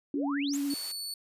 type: tone with vibrato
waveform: sine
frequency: 282.5 Hz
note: C#4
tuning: 33 cents sharp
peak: -28 dBFS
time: 0.14-0.74 s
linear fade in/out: 2 ms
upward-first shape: triangle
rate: 14 Hz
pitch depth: 26 cents each way
type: exponential sweep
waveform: sine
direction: up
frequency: 309.5 to 7902 Hz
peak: -35 dBFS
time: 0.14-0.57 s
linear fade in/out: 5 ms
type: high-pass noise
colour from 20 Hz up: white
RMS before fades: -44 dBFS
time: 0.53-0.92 s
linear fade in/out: 5 ms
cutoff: 370 Hz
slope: 12 dB/octave
type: tone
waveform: sawtooth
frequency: 4456 Hz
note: C#8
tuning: 8 cents sharp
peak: -32 dBFS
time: 0.7-1.14 s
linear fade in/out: 2 ms
effects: resampled to 32000 Hz